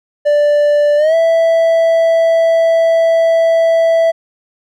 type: tone with pitch glide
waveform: triangle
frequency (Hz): 587.3 to 659.2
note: D5 to E5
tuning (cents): 0 to 0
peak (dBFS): -6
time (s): 0.25-4.12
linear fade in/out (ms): 20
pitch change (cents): +200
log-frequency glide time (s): 0.97-1.15
effects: none